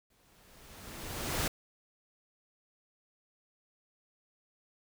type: noise with exponential growth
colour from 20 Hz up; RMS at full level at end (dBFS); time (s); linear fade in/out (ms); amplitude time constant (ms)
pink; -30; 0.1-1.48; 5; 300
effects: none